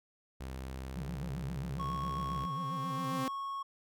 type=tone with pitch glide; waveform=sawtooth; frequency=65.4 to 67.36 Hz; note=C2 to C#2; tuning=0 to -49 cents; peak=-36 dBFS; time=0.4-2.46 s; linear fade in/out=10 ms; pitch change=+51 cents; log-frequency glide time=0.72-1.8 s
type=tone with vibrato; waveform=triangle; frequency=155.1 Hz; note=D#3; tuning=5 cents flat; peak=-36 dBFS; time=0.95-3.25 s; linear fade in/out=20 ms; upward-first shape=sine; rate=7.4 Hz; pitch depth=270 cents each way
type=tone with exponential growth; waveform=sawtooth; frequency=262.8 Hz; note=C4; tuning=8 cents sharp; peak=-29 dBFS; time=1.67-3.28 s; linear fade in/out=0 ms; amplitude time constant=350 ms
type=tone; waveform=triangle; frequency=1100 Hz; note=C#6; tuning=14 cents flat; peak=-34 dBFS; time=1.79-3.63 s; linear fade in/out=10 ms
effects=none